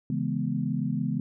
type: chord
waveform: sine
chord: C# minor seventh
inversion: none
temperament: equal with one note detuned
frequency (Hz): 138.59 / 164.81 / 209.6 / 246.9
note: C#3 / E3 / G#3 / B3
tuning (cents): 0 / 0 / +16 / 0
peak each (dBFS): -31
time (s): 0.1-1.2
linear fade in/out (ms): 2
effects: none